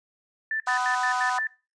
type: tone bursts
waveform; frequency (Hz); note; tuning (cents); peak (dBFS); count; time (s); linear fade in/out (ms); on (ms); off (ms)
sine; 1766; A6; +6; -25; 6; 0.51-1.47; 2; 90; 84
type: band-pass noise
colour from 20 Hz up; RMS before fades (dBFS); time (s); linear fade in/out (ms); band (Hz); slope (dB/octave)
white; -40; 0.66-1.39; 20; 1200 to 6800; 24
type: harmonic tone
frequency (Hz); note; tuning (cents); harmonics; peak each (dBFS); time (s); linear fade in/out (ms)
250; B3; +21; 3 / 4 / 5 / 6; -28 / -29 / -30 / -31; 0.67-1.39; 2
effects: noise-tail reverb RT60 0.3 s tail -20 dB re dry + resampled to 22050 Hz